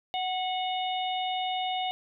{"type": "harmonic tone with a mistuned harmonic", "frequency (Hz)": 730, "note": "F#5", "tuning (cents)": -24, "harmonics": [1, 3, 4, 5], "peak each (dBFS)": [-29, -40, -36, -37], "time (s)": [0.14, 1.91], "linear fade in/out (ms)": 0, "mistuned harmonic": 1, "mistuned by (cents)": 27, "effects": []}